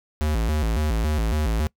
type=tone with vibrato; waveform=square; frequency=64.9 Hz; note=C2; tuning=13 cents flat; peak=-21 dBFS; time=0.21-1.67 s; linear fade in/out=0 ms; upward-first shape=square; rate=3.6 Hz; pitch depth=280 cents each way; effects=noise-tail reverb RT60 0.1 s tail -24 dB re dry